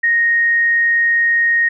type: tone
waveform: sine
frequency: 1864.7 Hz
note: A#6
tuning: in tune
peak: -11 dBFS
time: 0.03-1.69 s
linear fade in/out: 10 ms
effects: none